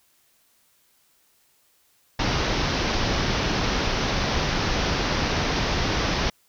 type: low-pass noise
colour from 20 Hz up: pink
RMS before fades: -24 dBFS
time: 2.19-6.3 s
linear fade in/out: 5 ms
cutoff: 6000 Hz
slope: 96 dB/octave
effects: white hiss -63 dBFS RMS until 6.48 s